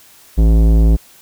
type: tone with tanh clipping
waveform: sine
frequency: 55 Hz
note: A1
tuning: in tune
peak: -9 dBFS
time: 0.37-0.97 s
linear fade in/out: 20 ms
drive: 16 dB
effects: white hiss -45 dBFS RMS until 1.21 s